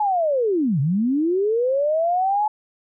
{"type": "linear two-way sweep", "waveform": "sine", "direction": "down then up", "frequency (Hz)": [862, 128.8, 862], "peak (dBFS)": -17, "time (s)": [0, 2.48], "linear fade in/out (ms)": 5, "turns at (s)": 0.8, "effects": []}